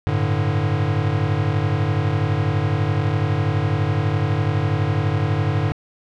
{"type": "chord", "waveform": "square", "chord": "G suspended second", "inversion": "none", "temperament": "equal", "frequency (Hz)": [98, 110, 146.83], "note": ["G2", "A2", "D3"], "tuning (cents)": [0, 0, 0], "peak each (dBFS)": -23, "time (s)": [0.07, 5.72], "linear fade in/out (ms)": 0, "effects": ["low-pass 3000 Hz 12 dB/octave"]}